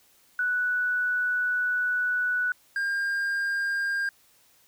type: tone pair in turn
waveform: sine / triangle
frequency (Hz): 1480 / 1605.1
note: F#6 / G6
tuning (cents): 0 / +41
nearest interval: minor second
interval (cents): 141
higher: second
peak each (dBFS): -23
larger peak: neither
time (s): 0.39-2.52 / 2.76-4.09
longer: first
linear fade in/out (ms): 2
effects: white hiss -61 dBFS RMS until 4.67 s